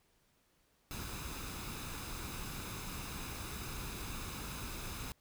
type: noise with comb filter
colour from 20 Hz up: pink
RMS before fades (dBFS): -43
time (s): 0.91-5.12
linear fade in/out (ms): 0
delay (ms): 0.79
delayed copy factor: +0.5
effects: pink hiss -73 dBFS RMS until 5.2 s